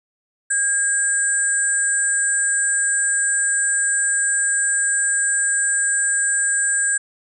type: tone cluster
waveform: sine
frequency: 1623 / 7780 / 8640 Hz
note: G#6 / B8 / C#9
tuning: -40 / -27 / -45 cents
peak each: -21 dBFS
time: 0.5-6.98 s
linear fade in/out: 10 ms
effects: none